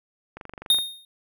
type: click train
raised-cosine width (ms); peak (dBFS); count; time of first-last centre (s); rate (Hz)
0.5; -23; 11; 0.37-0.787; 24
type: tone with exponential decay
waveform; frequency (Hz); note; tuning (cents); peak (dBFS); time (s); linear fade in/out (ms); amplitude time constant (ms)
square; 3692; A#7; -17; -14; 0.7-1.05; 2; 76
effects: none